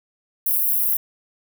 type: high-pass noise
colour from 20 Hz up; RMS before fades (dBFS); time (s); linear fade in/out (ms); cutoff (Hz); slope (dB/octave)
white; -20; 0.46-0.97; 5; 11000; 48
effects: none